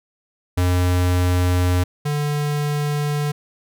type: tone pair in turn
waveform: square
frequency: 90 / 147.12 Hz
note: F#2 / D3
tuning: -47 / +3 cents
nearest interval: major sixth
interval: 850 cents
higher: second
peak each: -16 / -20 dBFS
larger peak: first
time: 0.57-1.84 / 2.05-3.32 s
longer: neither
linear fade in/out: 10 ms
effects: none